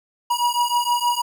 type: beating tone pair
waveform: square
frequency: 960 / 966.4 Hz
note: B5 / B5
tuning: -49 / -38 cents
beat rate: 6.4 Hz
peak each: -22 dBFS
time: 0.3-1.22 s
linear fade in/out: 10 ms
effects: none